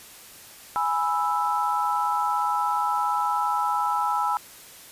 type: chord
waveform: sine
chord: E major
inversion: first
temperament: equal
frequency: 830.6 / 987.8 / 1318.5 Hz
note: G#5 / B5 / E6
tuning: 0 / 0 / 0 cents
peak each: -26 dBFS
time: 0.76-4.37 s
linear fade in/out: 0 ms
effects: white hiss -46 dBFS RMS until 4.91 s + resampled to 32000 Hz